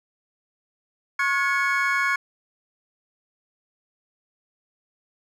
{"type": "tone cluster", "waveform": "triangle", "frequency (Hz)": [1090, 1439, 1689, 2216], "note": ["C#6", "F#6", "G#6", "C#7"], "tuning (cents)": [-29, -49, 29, -1], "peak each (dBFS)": -24, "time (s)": [1.19, 2.16], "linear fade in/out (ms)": 5, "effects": []}